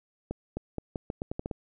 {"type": "accelerating click train", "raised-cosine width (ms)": 2, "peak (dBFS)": -19, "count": 10, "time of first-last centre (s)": [0.31, 1.512], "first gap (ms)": 260, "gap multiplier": 0.82, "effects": []}